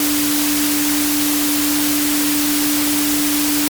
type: tone in noise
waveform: sine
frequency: 293.7 Hz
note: D4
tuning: in tune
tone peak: -17 dBFS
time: 0-3.68 s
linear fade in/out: 2 ms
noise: white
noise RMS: -19 dBFS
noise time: 0-3.68 s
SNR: -1 dB
effects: MP3 96 kbps